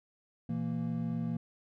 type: tone cluster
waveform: triangle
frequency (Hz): 119.6 / 166.6 / 231.8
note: A#2 / E3 / A#3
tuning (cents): +45 / +19 / -10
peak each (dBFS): -37 / -33 / -33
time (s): 0.49-1.37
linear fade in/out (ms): 5
effects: none